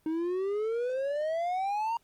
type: exponential sweep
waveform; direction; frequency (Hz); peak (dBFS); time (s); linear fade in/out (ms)
triangle; up; 311.1 to 939; -26; 0.06-1.97; 2
effects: pink hiss -68 dBFS RMS until 2.03 s + Opus 24 kbps